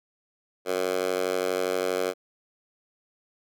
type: tone with high-pass filter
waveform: 10% pulse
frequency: 92.4 Hz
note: F#2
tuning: 2 cents flat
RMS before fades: -27 dBFS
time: 0.65-2.14 s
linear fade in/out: 50 ms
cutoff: 470 Hz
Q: 2
effects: none